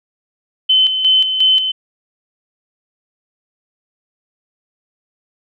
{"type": "tone with tremolo", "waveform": "sine", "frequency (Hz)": 3055, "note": "G7", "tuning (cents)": -45, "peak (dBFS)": -8, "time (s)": [0.69, 1.72], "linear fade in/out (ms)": 10, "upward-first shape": "square", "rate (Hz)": 2.8, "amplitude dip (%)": 55, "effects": []}